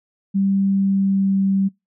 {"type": "tone with pitch glide", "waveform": "sine", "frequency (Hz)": [195.7, 194.35], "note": ["G3", "G3"], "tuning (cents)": [-3, -15], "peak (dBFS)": -15, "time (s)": [0.34, 1.69], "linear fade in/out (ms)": 20, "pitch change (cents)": -12, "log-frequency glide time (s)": [0.7, 1.39], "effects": ["noise-tail reverb RT60 0.2 s tail -25 dB re dry"]}